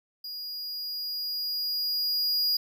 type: tone with level ramp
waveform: square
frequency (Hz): 4870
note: D#8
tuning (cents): -38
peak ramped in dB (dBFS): -36 to -23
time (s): 0.24-2.57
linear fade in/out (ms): 5
effects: none